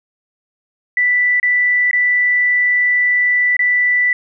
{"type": "tone with dropouts", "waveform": "sine", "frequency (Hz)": 1975.5, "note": "B6", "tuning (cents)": 0, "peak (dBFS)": -11, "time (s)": [0.97, 4.13], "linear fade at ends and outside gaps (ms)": 2, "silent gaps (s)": [[1.399, 1.429], [1.912, 1.931], [3.567, 3.592]], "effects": []}